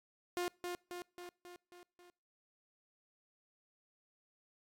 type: tone with echo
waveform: sawtooth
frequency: 354.2 Hz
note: F4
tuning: 24 cents sharp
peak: -31 dBFS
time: 0.37-0.48 s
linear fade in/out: 0 ms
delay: 270 ms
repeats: 6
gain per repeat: -4 dB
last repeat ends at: 2.1 s
effects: noise-tail reverb RT60 0.4 s tail -25 dB re dry + AAC 64 kbps